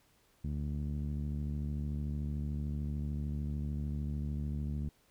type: tone with low-pass filter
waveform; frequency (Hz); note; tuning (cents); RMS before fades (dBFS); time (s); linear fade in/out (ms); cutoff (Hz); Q
sawtooth; 73.42; D2; 0; -36; 0.44-4.89; 5; 200; 2
effects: pink hiss -69 dBFS RMS until 5.1 s